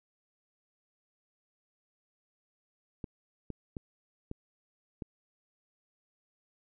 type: clicks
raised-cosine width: 3 ms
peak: -25 dBFS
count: 5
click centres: 3.042 / 3.503 / 3.768 / 4.314 / 5.022 s
effects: none